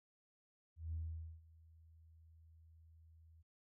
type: tone with ADSR envelope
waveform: sine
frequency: 81 Hz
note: E2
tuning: 30 cents flat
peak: -38 dBFS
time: 0.76-3.43 s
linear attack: 170 ms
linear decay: 480 ms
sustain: -23 dB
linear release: 21 ms
effects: tanh soft clip ceiling -34 dBFS